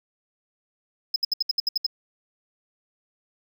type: tone bursts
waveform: triangle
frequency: 5100 Hz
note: D#8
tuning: 42 cents sharp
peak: -18 dBFS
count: 9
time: 1.14-1.865 s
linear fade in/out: 5 ms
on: 21 ms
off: 67 ms
effects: none